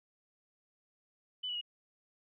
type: tone with pitch steps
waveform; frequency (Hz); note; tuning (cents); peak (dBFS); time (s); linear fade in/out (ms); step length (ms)
sine; 3000 / 2940 / 2881; F#7 / F#7 / F#7; +23 / -12 / -47; -35; 1.43-1.613; 10; 61
effects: none